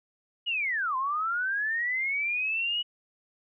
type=linear two-way sweep; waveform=sine; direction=down then up; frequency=2942 to 1014 to 2942 Hz; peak=-26 dBFS; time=0.46-2.83 s; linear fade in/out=20 ms; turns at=0.96 s; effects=none